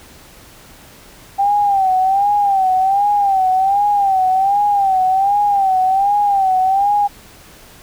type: tone with vibrato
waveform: sine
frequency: 784 Hz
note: G5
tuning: in tune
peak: -11 dBFS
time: 1.38-7.08 s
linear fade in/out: 20 ms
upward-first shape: sine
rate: 1.3 Hz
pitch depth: 88 cents each way
effects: pink hiss -42 dBFS RMS until 7.82 s